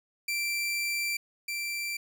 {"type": "tone pair in turn", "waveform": "sawtooth", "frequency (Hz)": [2349, 2349], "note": ["D7", "D7"], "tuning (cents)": [0, 0], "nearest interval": "unison", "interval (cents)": 0, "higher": "neither", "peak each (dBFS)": [-25, -28], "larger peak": "first", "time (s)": [[0.28, 1.17], [1.48, 1.97]], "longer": "first", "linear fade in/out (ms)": 5, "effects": []}